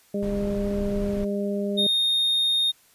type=harmonic tone; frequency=201.8 Hz; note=G#3; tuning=49 cents flat; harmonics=1 / 2 / 3; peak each=-26 / -29 / -31 dBFS; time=0.14-1.87 s; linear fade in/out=5 ms
type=noise; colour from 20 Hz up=brown; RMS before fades=-33 dBFS; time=0.22-1.25 s; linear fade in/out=10 ms
type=tone; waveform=triangle; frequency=3688 Hz; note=A#7; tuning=19 cents flat; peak=-18 dBFS; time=1.77-2.72 s; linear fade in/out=20 ms
effects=white hiss -58 dBFS RMS until 2.94 s + resampled to 32000 Hz